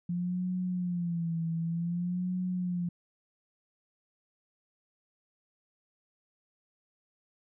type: tone with vibrato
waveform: sine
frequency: 173.4 Hz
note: F3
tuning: 12 cents flat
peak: -29 dBFS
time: 0.09-2.89 s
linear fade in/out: 5 ms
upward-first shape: sine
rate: 0.54 Hz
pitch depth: 90 cents each way
effects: none